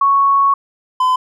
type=tone pair in turn; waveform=sine / triangle; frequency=1108.7 / 1017.6 Hz; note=C#6 / C6; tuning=0 / -48 cents; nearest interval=minor second; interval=148 cents; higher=first; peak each=-9 dBFS; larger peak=neither; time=0.01-0.54 / 1-1.16 s; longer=first; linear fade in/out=5 ms; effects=none